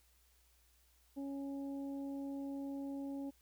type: harmonic tone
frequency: 277.2 Hz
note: C#4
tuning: in tune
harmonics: 1 / 2 / 3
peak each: -40 / -51 / -57 dBFS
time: 1.16-3.31 s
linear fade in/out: 20 ms
effects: added 60 Hz sine -70 dBFS peak until 3.41 s + white hiss -72 dBFS RMS until 3.41 s